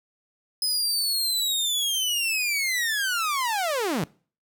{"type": "linear sweep", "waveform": "sawtooth", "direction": "down", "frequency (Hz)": [5080, 132.3], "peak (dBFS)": -20, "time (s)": [0.62, 4.04], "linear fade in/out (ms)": 2, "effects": ["noise-tail reverb RT60 0.4 s tail -22 dB re dry"]}